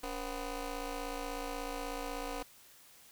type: ring-modulated tone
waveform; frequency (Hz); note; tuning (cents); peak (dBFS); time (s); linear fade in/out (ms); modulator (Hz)
15% pulse; 254.2; C4; -50; -28; 0.03-2.43; 5; 226
effects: white hiss -59 dBFS RMS until 3.11 s